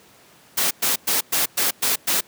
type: noise bursts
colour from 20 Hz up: white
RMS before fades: -20 dBFS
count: 7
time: 0.57-2.21 s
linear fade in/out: 10 ms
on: 140 ms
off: 110 ms
effects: pink hiss -51 dBFS RMS until 2.27 s + high-pass 150 Hz 12 dB/octave